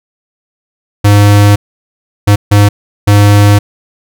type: tone bursts at uneven times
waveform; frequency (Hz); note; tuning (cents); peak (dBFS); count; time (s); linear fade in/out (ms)
square; 102.5; G#2; -22; -3; 4; 1.04-1.56 / 2.27-2.36 / 2.51-2.69 / 3.07-3.59; 10
effects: none